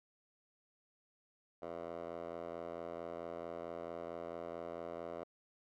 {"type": "tone with band-pass filter", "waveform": "10% pulse", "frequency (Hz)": 84.5, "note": "E2", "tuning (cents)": 43, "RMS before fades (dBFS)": -45, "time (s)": [1.62, 5.24], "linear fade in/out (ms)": 5, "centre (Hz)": 680, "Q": 2.8, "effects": []}